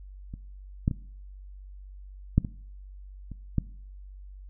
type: clicks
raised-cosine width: 5 ms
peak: -26 / -10 / -18 / -6 / -20 / -27 / -11 dBFS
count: 7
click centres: 0.339 / 0.879 / 0.912 / 2.38 / 2.448 / 3.317 / 3.583 s
effects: noise-tail reverb RT60 0.6 s tail -21 dB re dry + added 48 Hz sine -42 dBFS peak until 4.49 s